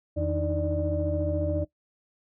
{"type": "tone cluster", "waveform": "sine", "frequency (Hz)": [84.4, 156.9, 301.5, 315.7, 591], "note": ["E2", "D#3", "D4", "D#4", "D5"], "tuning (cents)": [41, 15, 46, 25, 11], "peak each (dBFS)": [-28, -36, -33, -33, -28], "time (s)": [0.16, 1.65], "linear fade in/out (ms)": 20, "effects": ["noise-tail reverb RT60 0.1 s tail -17 dB re dry", "tanh soft clip ceiling -15 dBFS"]}